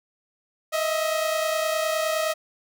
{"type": "tone pair together", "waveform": "sawtooth", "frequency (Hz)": [628.3, 658], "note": ["D#5", "E5"], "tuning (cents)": [17, -3], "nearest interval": "minor second", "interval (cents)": 80, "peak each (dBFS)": [-20, -25], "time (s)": [0.72, 2.34], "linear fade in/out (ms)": 20, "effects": []}